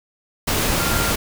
sine tone in noise, 1391 Hz, F6, 7 cents flat, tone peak -26 dBFS, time 0.79-1.12 s, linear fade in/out 10 ms, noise pink, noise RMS -20 dBFS, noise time 0.47-1.16 s, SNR -9 dB, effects none

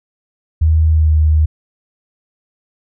sine tone with pitch glide, 79.2 to 77.39 Hz, D#2 to D#2, +31 to -9 cents, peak -8 dBFS, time 0.61-1.46 s, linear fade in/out 10 ms, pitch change -40 cents, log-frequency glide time 0.9-1.13 s, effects none

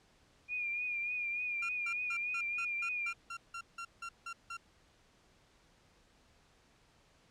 sine tone with vibrato, 2426 Hz, D#7, 44 cents flat, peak -34 dBFS, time 0.48-3.14 s, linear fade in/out 50 ms, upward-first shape triangle, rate 3.4 Hz, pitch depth 53 cents each way
30% pulse tone bursts, 1372 Hz, F6, 31 cents flat, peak -38 dBFS, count 13, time 1.62-4.57 s, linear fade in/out 5 ms, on 70 ms, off 170 ms
effects pink hiss -67 dBFS RMS until 7.3 s + low-pass 7000 Hz 12 dB/octave

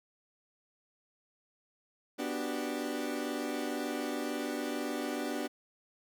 30% pulse chord, G major seventh, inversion first, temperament equal, 246.9 / 293.7 / 370 / 392 Hz, B3 / D4 / F#4 / G4, 0 / 0 / 0 / 0 cents, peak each -36 / -34 / -39 / -40 dBFS, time 2.18-5.48 s, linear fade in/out 20 ms, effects none

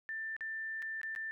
sine tone with dropouts, 1780 Hz, A6, 20 cents sharp, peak -37 dBFS, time 0.09-1.31 s, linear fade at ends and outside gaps 0 ms, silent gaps 0.365-0.408 / 0.821-0.825 / 1.015-1.032 / 1.151-1.161 s, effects none

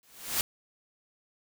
white noise with exponential growth, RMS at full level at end -25 dBFS, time 0.03-0.41 s, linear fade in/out 1 ms, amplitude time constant 81 ms, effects none

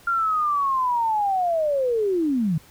sine linear sweep, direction down, 1396.9 to 146.83 Hz, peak -19 dBFS, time 0.07-2.58 s, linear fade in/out 5 ms, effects pink hiss -51 dBFS RMS until 2.7 s

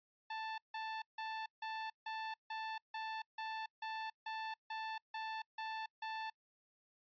sawtooth tone bursts, 882 Hz, A5, 4 cents sharp, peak -37 dBFS, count 14, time 0.3-6.3 s, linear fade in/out 5 ms, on 280 ms, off 160 ms, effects noise-tail reverb RT60 0.1 s tail -26 dB re dry + resampled to 11025 Hz

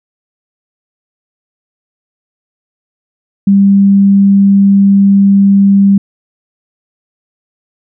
sine tone, 197.9 Hz, G3, 17 cents sharp, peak -3 dBFS, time 3.47-5.98 s, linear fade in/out 5 ms, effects none

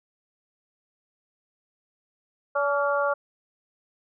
harmonic tone with a mistuned harmonic, 285.4 Hz, D4, 49 cents flat, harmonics 2 / 3 / 4 / 5, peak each -24 / -31 / -28 / -28 dBFS, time 2.55-3.14 s, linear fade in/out 10 ms, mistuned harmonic 5, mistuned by -41 cents, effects none

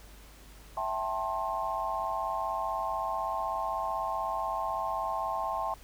sine chord, A minor seventh, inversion second, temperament equal with one note detuned, 659.3 / 784 / 880 / 1064.2 Hz, E5 / G5 / A5 / C6, 0 / 0 / 0 / +29 cents, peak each -36 / -36 / -35 / -34 dBFS, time 0.77-5.74 s, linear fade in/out 2 ms, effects added 50 Hz sine -51 dBFS peak until 5.83 s + pink hiss -55 dBFS RMS until 5.83 s

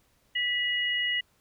sine tone pair together, 1966.9 / 2890 Hz, B6 / F#7, -8 / -41 cents, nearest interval perfect fifth, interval 667 cents, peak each -28 dBFS, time 0.35-1.21 s, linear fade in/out 10 ms, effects pink hiss -67 dBFS RMS until 1.4 s

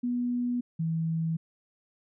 sine tone pair in turn, 244.1 / 162.76 Hz, B3 / E3, -20 / -22 cents, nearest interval perfect fifth, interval 702 cents, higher first, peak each -26 dBFS, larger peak neither, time 0.03-0.61 / 0.79-1.37 s, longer neither, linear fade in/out 10 ms, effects none

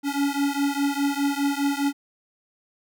square beating tone pair, 280 / 284.9 Hz, C#4 / C#4, +18 / +48 cents, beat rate 4.9 Hz, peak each -25 / -26 dBFS, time 0.03-1.93 s, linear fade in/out 50 ms, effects none

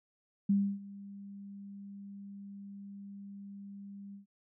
sine tone with ADSR envelope, 199.5 Hz, G3, 31 cents sharp, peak -23 dBFS, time 0.49-4.26 s, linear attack 8 ms, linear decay 290 ms, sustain -21 dB, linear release 120 ms, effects none

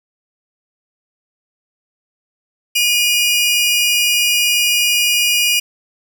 sawtooth tone pair together, 2445 / 2883 Hz, D#7 / F#7, -31 / -46 cents, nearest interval minor third, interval 285 cents, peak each -12 dBFS, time 2.75-5.6 s, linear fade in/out 10 ms, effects none

